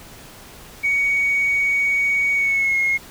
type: tone with pitch glide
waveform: sine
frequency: 2242 to 2156 Hz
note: C#7 to C#7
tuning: +19 to -49 cents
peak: -15 dBFS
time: 0.83-2.98 s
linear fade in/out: 20 ms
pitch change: -68 cents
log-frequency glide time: 2.35-2.78 s
effects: tanh soft clip ceiling -12 dBFS + pink hiss -42 dBFS RMS until 3.1 s